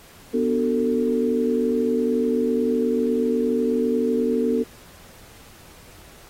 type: tone cluster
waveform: sine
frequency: 245.7 / 293.8 / 376 / 447.8 Hz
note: B3 / D4 / F#4 / A4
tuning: -9 / +1 / +28 / +30 cents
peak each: -22 / -28 / -28 / -22 dBFS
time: 0.33-4.64 s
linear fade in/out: 20 ms
effects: pink hiss -48 dBFS RMS until 6.29 s + AAC 48 kbps